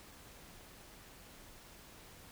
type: silence
effects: pink hiss -56 dBFS RMS until 2.31 s